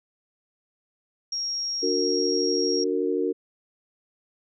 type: tone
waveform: sine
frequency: 5588 Hz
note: F8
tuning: in tune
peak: -26 dBFS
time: 1.32-2.84 s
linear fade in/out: 5 ms
type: chord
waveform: sine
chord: D augmented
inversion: none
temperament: just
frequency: 293.7 / 367.1 / 458.9 Hz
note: D4 / F#4 / A#4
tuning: 0 / -14 / -27 cents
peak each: -28 / -26 / -26 dBFS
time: 1.82-3.33 s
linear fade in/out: 20 ms
effects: none